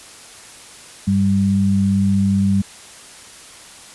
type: tone pair together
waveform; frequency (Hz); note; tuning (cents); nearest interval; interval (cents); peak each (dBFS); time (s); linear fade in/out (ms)
sine; 98.37 / 196; G2 / G3; +7 / 0; octave; 1193; -19 / -14; 1.07-2.62; 10
effects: white hiss -40 dBFS RMS until 3.94 s + resampled to 24000 Hz